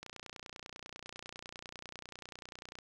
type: click train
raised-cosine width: 0.2 ms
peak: -28 dBFS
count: 84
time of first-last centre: 0.03-2.787 s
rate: 30.1 Hz
effects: none